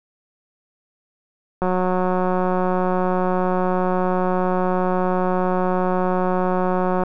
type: click train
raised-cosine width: 1 ms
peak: -8 dBFS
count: 992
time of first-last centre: 1.62-7.035 s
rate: 183 Hz
effects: none